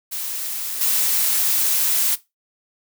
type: noise with level steps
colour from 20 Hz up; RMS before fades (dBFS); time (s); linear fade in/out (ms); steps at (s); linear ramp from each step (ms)
blue; -27 / -19; 0.11-2.16; 20; 0.81; 2
effects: noise-tail reverb RT60 0.2 s tail -17 dB re dry